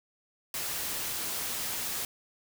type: noise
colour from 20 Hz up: white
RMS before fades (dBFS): -34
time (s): 0.54-2.05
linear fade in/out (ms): 2
effects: none